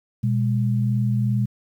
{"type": "tone pair together", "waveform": "sine", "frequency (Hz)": [121.3, 204], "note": ["B2", "G#3"], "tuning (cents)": [-31, -31], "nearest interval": "major sixth", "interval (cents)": 900, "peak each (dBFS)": [-19, -24], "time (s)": [0.23, 1.46], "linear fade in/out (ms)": 10, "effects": ["9-bit"]}